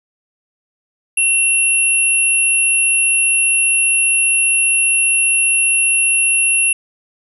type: tone pair together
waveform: sine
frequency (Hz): 2725 / 10900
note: F7 / F9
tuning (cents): -43 / -43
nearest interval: 2 octaves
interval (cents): 2400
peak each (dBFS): -14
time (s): 1.17-6.73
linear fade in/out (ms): 5
effects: none